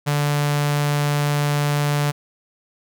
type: tone with notch filter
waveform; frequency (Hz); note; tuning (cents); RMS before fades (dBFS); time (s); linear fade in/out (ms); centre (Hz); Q
sawtooth; 146; D3; -10; -20; 0.06-2.12; 20; 330; 1.5
effects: none